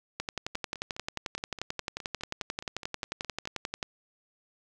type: two click trains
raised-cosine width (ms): 0.2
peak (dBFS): -15 / -24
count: 42 / 15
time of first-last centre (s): 0.2-3.828 / 0.55-3.455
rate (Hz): 11.3 / 4.82
effects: none

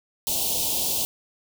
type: band-stop noise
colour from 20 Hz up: white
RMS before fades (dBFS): -25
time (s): 0.27-1.05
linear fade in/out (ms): 0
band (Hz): 930 to 2800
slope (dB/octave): 48
effects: none

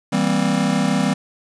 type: chord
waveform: square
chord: C dominant seventh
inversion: first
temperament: just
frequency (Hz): 163.52 / 196.22 / 235.5 / 261.6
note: E3 / G3 / Bb3 / C4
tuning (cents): -14 / +2 / +18 / 0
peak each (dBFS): -24 / -21 / -24 / -23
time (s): 0.12-1.14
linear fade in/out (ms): 10
effects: resampled to 22050 Hz + 7-bit

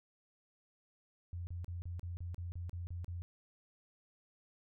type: tone bursts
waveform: sine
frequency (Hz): 87.31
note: F2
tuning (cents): 0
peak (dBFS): -39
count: 11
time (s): 1.33-3.22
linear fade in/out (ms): 0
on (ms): 140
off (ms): 35
effects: none

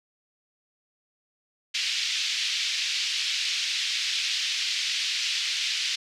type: band-pass noise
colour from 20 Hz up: pink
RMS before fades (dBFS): -28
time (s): 1.74-5.96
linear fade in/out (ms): 10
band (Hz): 2500 to 5400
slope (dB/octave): 24
effects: none

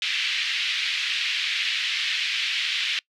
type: band-pass noise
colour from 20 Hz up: white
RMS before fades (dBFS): -26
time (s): 0.02-2.99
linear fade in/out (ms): 2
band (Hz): 2100 to 3600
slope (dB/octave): 24
effects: noise-tail reverb RT60 0.1 s tail -24 dB re dry

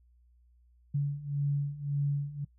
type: beating tone pair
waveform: sine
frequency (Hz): 141.6 / 143.4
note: C#3 / D3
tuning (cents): +37 / -41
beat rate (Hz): 1.8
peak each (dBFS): -33 / -30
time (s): 0.94-2.45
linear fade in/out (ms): 10
effects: noise-tail reverb RT60 0.1 s tail -23 dB re dry + added 60 Hz sine -60 dBFS peak until 2.58 s

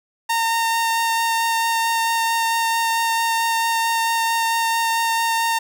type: tone with vibrato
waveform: sawtooth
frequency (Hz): 915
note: A#5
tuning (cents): -32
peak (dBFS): -14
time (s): 0.29-5.59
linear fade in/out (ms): 10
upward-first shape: sine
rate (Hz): 4.5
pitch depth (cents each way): 9
effects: 9-bit

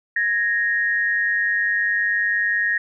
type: tone pair together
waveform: sine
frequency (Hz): 1665 / 1864.7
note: G#6 / A#6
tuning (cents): +4 / 0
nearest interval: major second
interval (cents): 196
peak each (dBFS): -23 / -19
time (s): 0.16-2.78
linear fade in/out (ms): 5
effects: none

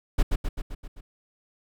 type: noise with echo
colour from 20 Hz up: brown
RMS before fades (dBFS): -18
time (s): 0.18-0.23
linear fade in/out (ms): 10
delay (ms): 130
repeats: 6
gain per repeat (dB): -4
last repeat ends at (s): 1.01
effects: none

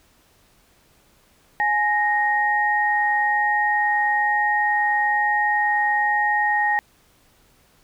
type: tone pair together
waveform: sine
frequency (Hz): 836.4 / 1864.7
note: G#5 / A#6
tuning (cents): +12 / 0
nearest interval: octave + major second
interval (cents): 1388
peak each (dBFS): -20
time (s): 1.6-6.79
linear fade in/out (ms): 0
effects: pink hiss -58 dBFS RMS until 7.83 s

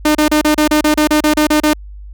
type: tone bursts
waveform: sawtooth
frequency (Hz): 303.2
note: D#4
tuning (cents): -45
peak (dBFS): -5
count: 13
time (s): 0.05-1.734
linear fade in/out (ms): 5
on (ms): 100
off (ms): 32
effects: added 50 Hz sine -29 dBFS peak until 2.13 s

